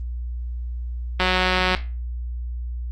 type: click train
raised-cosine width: 0.3 ms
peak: -4 dBFS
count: 102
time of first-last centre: 1.2-1.749 s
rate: 184 Hz
effects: added 60 Hz sine -26 dBFS peak until 2.91 s + Opus 24 kbps